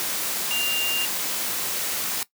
sine tone in noise, 2794 Hz, F7, in tune, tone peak -23 dBFS, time 0.51-1.05 s, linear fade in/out 0 ms, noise white, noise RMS -27 dBFS, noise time 0-2.23 s, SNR +1 dB, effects noise-tail reverb RT60 0.1 s tail -18 dB re dry + high-pass 150 Hz 12 dB/octave

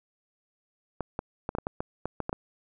clicks, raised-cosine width 1 ms, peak -16 dBFS, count 11, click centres 1.007 / 1.191 / 1.491 / 1.551 / 1.585 / 1.669 / 1.805 / 2.056 / 2.203 / 2.294 / 2.329 s, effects none

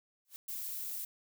blue noise with exponential growth, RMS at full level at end -43 dBFS, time 0.25-0.36 s, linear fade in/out 0 ms, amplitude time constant 22 ms
violet noise, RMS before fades -40 dBFS, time 0.48-1.05 s, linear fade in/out 5 ms
effects none

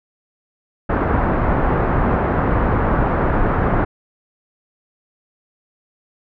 pink low-pass noise, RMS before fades -17 dBFS, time 0.89-3.85 s, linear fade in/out 10 ms, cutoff 1500 Hz, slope 24 dB/octave, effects none

